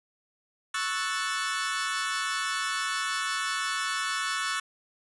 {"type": "chord", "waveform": "sawtooth", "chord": "F# minor seventh", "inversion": "second", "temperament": "equal", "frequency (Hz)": [1108.7, 1318.5, 1480, 1760], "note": ["C#6", "E6", "F#6", "A6"], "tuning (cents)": [0, 0, 0, 0], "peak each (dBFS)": -30, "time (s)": [0.74, 4.6], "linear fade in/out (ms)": 5, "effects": ["resampled to 24000 Hz"]}